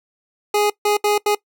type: tone bursts at uneven times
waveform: 25% pulse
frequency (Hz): 415.3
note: G#4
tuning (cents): 0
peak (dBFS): -11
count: 4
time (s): 0.54-0.7 / 0.85-0.97 / 1.04-1.18 / 1.26-1.35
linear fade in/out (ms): 5
effects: noise-tail reverb RT60 0.1 s tail -21 dB re dry